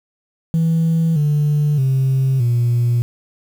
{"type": "tone with pitch steps", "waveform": "sine", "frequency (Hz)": [163.8, 147.62, 133.05, 119.91], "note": ["E3", "D3", "C3", "A#2"], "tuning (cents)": [-11, 9, 29, 49], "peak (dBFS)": -11, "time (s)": [0.54, 3.02], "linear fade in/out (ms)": 0, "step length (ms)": 620, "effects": ["tanh soft clip ceiling -11 dBFS", "7-bit"]}